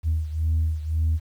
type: beating tone pair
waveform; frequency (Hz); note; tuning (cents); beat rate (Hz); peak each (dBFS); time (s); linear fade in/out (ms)
sine; 79 / 80.9; D#2 / E2; +27 / -32; 1.9; -21 / -25; 0.03-1.2; 50
effects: tanh soft clip ceiling -16 dBFS + 9-bit